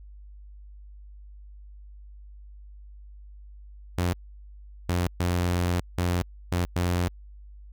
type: tone bursts at uneven times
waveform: sawtooth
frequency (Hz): 88.3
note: F2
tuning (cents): +20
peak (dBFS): -19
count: 6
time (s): 3.98-4.13 / 4.89-5.07 / 5.2-5.8 / 5.98-6.22 / 6.52-6.65 / 6.76-7.08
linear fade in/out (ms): 0
effects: added 50 Hz sine -43 dBFS peak until 7.72 s

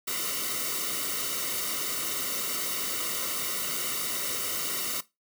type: noise with comb filter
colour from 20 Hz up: white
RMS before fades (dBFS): -31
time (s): 0.07-5.01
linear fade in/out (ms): 10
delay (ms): 1.2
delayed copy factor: -0.8
effects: noise-tail reverb RT60 0.2 s tail -18 dB re dry

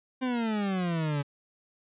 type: exponential sweep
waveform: 40% pulse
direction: down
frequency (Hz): 261.6 to 140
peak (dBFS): -26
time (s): 0.21-1.23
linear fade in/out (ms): 20
effects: resampled to 8000 Hz

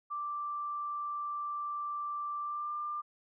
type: tone with pitch glide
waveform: sine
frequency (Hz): 1174.7 to 1192.5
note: D6 to D6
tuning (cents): 0 to +26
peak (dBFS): -34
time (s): 0.1-3.02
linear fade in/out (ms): 20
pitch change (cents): +26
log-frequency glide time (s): 2.41-2.73
effects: none

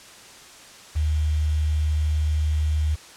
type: tone with quantisation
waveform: sine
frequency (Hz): 76.6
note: D#2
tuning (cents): -27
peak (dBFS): -19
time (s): 0.95-2.96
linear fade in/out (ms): 20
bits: 7
effects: white hiss -45 dBFS RMS until 3.16 s + low-pass 8000 Hz 12 dB/octave

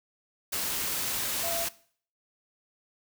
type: tone in noise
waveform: sine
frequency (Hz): 676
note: E5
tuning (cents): +43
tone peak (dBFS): -33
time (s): 1.43-1.65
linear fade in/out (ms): 10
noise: white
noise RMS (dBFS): -31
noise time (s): 0.52-1.69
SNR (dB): -5
effects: noise-tail reverb RT60 0.5 s tail -19 dB re dry

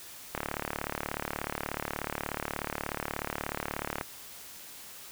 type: click train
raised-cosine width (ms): 0.5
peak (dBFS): -16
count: 135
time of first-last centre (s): 0.35-4.011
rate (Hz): 36.6
effects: white hiss -47 dBFS RMS until 5.11 s

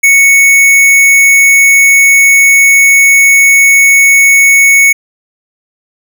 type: tone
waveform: square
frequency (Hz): 2217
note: C#7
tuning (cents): 0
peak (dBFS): -3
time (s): 0.03-4.93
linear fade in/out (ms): 10
effects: none

